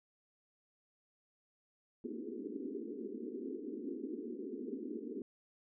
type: band-pass noise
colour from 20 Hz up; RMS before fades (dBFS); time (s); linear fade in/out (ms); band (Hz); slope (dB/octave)
pink; -43; 2.04-5.22; 2; 220 to 440; 96
effects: none